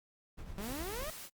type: noise with tremolo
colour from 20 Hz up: brown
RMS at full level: -42 dBFS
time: 0.37-1.11 s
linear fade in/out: 20 ms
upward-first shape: triangle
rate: 9.7 Hz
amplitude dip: 55%
type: exponential sweep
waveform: sawtooth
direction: up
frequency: 190 to 649 Hz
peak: -36 dBFS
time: 0.58-1.1 s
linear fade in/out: 0 ms
type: noise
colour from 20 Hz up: white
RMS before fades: -47 dBFS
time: 0.59-1.3 s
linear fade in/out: 50 ms
effects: noise-tail reverb RT60 0.1 s tail -26 dB re dry + Opus 48 kbps